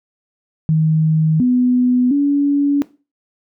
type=tone with pitch steps; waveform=sine; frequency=157.6 / 249 / 284.6 Hz; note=D#3 / B3 / C#4; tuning=+23 / +14 / +46 cents; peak=-11 dBFS; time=0.69-2.82 s; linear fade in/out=0 ms; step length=710 ms; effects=noise-tail reverb RT60 0.3 s tail -17 dB re dry